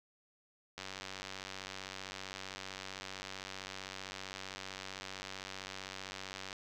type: click train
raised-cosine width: 0.2 ms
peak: -25 dBFS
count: 550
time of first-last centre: 0.78-6.529 s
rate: 95.5 Hz
effects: none